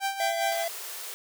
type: tone with tremolo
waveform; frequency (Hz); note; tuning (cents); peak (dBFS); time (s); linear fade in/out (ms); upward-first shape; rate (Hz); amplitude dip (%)
sawtooth; 784; G5; 0; -21; 0-0.65; 50; sine; 4.9; 70
type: tone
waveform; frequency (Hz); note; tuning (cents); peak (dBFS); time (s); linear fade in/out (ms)
square; 673; E5; +36; -29; 0.2-0.68; 2
type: high-pass noise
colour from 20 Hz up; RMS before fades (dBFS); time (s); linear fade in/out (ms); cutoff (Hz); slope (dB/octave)
white; -38; 0.52-1.14; 0; 370; 96
effects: none